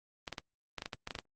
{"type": "clicks", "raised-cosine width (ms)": 0.2, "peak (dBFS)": -20, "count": 11, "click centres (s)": [0.278, 0.327, 0.382, 0.783, 0.821, 0.859, 0.932, 1.074, 1.108, 1.152, 1.188], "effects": ["Opus 24 kbps"]}